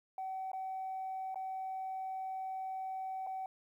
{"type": "tone with dropouts", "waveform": "sine", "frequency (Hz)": 760, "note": "F#5", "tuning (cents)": 46, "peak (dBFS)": -36, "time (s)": [0.18, 3.46], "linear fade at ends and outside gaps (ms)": 2, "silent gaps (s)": [[0.517, 0.532], [1.345, 1.357], [3.266, 3.27]], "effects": ["tanh soft clip ceiling -34 dBFS", "12-bit"]}